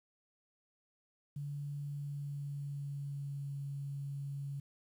sine tone with pitch glide, 144 to 140.31 Hz, D3 to C#3, -34 to +21 cents, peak -38 dBFS, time 1.36-4.6 s, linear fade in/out 5 ms, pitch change -45 cents, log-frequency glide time 1.8-3.59 s, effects 11-bit

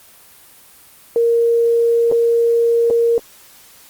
sine tone with dropouts, 466.2 Hz, A#4, in tune, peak -11 dBFS, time 1.16-3.18 s, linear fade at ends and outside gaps 1 ms, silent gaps 2.115-2.122 / 2.901-2.907 s, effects white hiss -45 dBFS RMS until 3.89 s + Opus 24 kbps

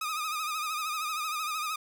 sawtooth tone with vibrato, 1244.5 Hz, D#6, in tune, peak -27 dBFS, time 0.01-1.76 s, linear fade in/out 5 ms, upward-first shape sine, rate 13 Hz, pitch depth 66 cents each way, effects none

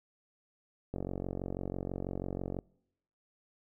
click train, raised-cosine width 2 ms, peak -23 dBFS, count 77, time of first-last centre 0.94-2.589 s, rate 46.1 Hz, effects noise-tail reverb RT60 0.8 s tail -25 dB re dry

